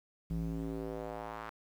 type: tone with band-pass filter sweep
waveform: square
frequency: 55 Hz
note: A1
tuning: in tune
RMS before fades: -39 dBFS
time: 0.3-1.5 s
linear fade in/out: 5 ms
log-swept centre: 150 to 1300 Hz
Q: 1.8
effects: 10-bit